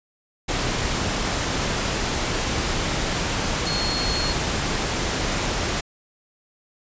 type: tone in noise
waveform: sine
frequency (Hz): 4301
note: C8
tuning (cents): +47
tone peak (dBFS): -26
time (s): 3.66-4.33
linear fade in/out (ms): 10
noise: pink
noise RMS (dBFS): -24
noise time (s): 0.48-5.81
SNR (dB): -5
effects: resampled to 16000 Hz